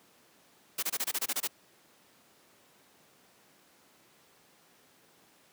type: noise bursts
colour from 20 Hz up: white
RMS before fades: -31 dBFS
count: 10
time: 0.78-1.476 s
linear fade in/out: 10 ms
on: 48 ms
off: 24 ms
effects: pink hiss -62 dBFS RMS until 5.52 s + high-pass 200 Hz 12 dB/octave